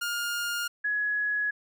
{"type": "tone pair in turn", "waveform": ["sawtooth", "sine"], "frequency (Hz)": [1414, 1681.5], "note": ["F6", "G#6"], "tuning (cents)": [21, 21], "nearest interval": "minor third", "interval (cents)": 300, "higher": "second", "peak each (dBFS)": -25, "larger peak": "neither", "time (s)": [[0.01, 0.68], [0.84, 1.51]], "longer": "neither", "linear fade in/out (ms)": 10, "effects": []}